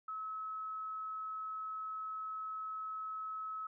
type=tone; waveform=sine; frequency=1290 Hz; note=E6; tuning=38 cents flat; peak=-39 dBFS; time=0.08-3.67 s; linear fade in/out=5 ms; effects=none